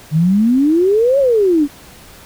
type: exponential two-way sweep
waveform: sine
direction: up then down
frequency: 148.4 to 569 to 275.8 Hz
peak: -9 dBFS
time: 0.11-1.68 s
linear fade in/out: 50 ms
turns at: 1.19 s
effects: pink hiss -40 dBFS RMS until 2.25 s